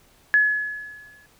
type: tone with exponential decay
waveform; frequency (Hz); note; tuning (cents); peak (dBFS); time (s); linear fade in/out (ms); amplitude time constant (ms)
sine; 1700; G#6; +40; -12; 0.34-1.26; 0; 200
effects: pink hiss -57 dBFS RMS until 1.39 s